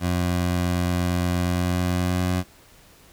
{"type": "tone with pitch glide", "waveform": "20% pulse", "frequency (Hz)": [88.6, 90.67], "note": ["F2", "F#2"], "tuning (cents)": [25, -35], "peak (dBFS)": -16, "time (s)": [0, 2.44], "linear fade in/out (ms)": 50, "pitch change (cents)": 40, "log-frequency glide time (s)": [1.45, 2.25], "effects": ["pink hiss -52 dBFS RMS until 3.12 s"]}